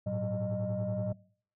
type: tone cluster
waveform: sine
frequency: 104.9 / 115.5 / 188.3 / 612 Hz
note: G#2 / A#2 / F#3 / D#5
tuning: +18 / -16 / +31 / -29 cents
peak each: -36 / -35 / -34 / -34 dBFS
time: 0.06-1.13 s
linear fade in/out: 10 ms
effects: noise-tail reverb RT60 0.5 s tail -21 dB re dry + tanh soft clip ceiling -25 dBFS